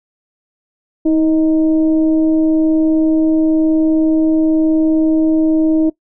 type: tone with frequency modulation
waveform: sine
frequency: 317.5 Hz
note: D#4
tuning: 35 cents sharp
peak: -9 dBFS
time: 1.05-5.9 s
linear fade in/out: 10 ms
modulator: 308 Hz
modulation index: 0.42
effects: noise-tail reverb RT60 0.1 s tail -19 dB re dry